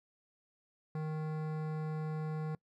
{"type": "tone with hard clipping", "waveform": "sine", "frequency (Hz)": 155.56, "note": "D#3", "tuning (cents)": 0, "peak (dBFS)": -37, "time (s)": [0.95, 2.55], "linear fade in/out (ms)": 2, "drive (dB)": 16, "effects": ["noise-tail reverb RT60 0.1 s tail -24 dB re dry"]}